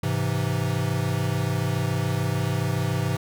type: chord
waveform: square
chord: Ab augmented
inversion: none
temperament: equal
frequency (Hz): 103.83 / 130.81 / 164.81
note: Ab2 / C3 / E3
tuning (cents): 0 / 0 / 0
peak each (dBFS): -28 / -27 / -29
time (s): 0.03-3.17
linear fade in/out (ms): 5
effects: none